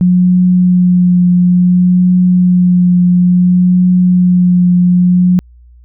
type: tone with vibrato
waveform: sine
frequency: 179.7 Hz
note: F3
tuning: 50 cents sharp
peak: -5 dBFS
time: 0.01-5.39 s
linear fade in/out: 0 ms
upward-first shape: triangle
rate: 0.58 Hz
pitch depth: 17 cents each way
effects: added 60 Hz sine -37 dBFS peak until 5.84 s